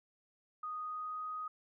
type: tone with pitch glide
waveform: sine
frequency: 1241 to 1250.4 Hz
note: D#6 to D#6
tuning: -5 to +8 cents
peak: -38 dBFS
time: 0.63-1.48 s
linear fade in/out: 5 ms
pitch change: +13 cents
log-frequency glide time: 0.79-1.26 s
effects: none